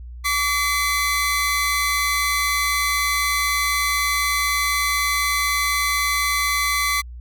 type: tone pair together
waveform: sawtooth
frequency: 1150 / 2038 Hz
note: D6 / C7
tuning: -37 / -46 cents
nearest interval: minor seventh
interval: 991 cents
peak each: -18 dBFS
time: 0.24-7.02 s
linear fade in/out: 20 ms
effects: added 60 Hz sine -33 dBFS peak until 7.2 s